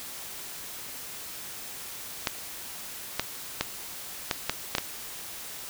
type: clicks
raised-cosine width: 0.2 ms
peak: -7 dBFS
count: 7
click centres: 2.272 / 3.196 / 3.61 / 4.312 / 4.496 / 4.751 / 4.783 s
effects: white hiss -40 dBFS RMS until 5.69 s